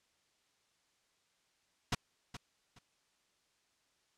pink noise with echo, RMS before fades -32 dBFS, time 1.92-1.95 s, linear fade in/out 5 ms, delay 420 ms, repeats 2, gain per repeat -13 dB, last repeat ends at 2.79 s, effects white hiss -75 dBFS RMS until 4.17 s + low-pass 7000 Hz 12 dB/octave

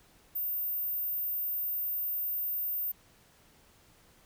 sine tone, 14630 Hz, A#9, 34 cents flat, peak -29 dBFS, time 0.35-2.92 s, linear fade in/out 10 ms, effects tanh soft clip ceiling -26 dBFS + pink hiss -62 dBFS RMS until 4.25 s

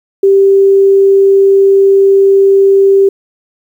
sine tone, 392 Hz, G4, in tune, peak -3 dBFS, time 0.23-3.09 s, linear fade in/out 5 ms, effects 7-bit

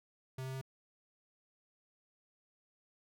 square tone with pitch steps, 130.81 / 131.72 / 132.64 Hz, C3 / C3 / C3, 0 / +12 / +24 cents, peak -40 dBFS, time 0.38-0.614 s, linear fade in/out 5 ms, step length 78 ms, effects none

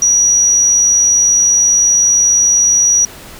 sine tone, 5800 Hz, F#8, 35 cents flat, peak -7 dBFS, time 0.02-3.05 s, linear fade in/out 2 ms, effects pink hiss -34 dBFS RMS until 3.39 s

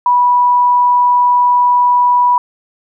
sine tone, 980 Hz, B5, 14 cents flat, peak -7 dBFS, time 0.06-2.38 s, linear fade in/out 2 ms, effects none

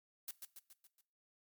blue noise with echo, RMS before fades -43 dBFS, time 0.28-0.31 s, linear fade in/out 2 ms, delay 140 ms, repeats 5, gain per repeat -5 dB, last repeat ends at 1.01 s, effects noise-tail reverb RT60 0.5 s tail -20 dB re dry + MP3 96 kbps

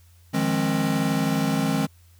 square chord, F minor seventh, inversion third, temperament equal with one note detuned, 155.56 / 174.61 / 207.7 / 267 Hz, Eb3 / F3 / Ab3 / C4, 0 / 0 / 0 / +35 cents, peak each -27 / -30 / -27 / -26 dBFS, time 0.33-1.87 s, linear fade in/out 20 ms, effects added 86 Hz sine -51 dBFS peak until 2.19 s + white hiss -61 dBFS RMS until 2.19 s

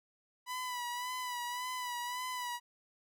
sawtooth tone with vibrato, 988 Hz, B5, in tune, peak -33 dBFS, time 0.46-2.6 s, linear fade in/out 50 ms, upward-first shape sine, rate 1.8 Hz, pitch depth 43 cents each way, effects none

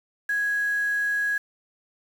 sine tone with quantisation, 1661.2 Hz, G#6, in tune, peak -22 dBFS, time 0.29-1.38 s, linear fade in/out 5 ms, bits 7, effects none

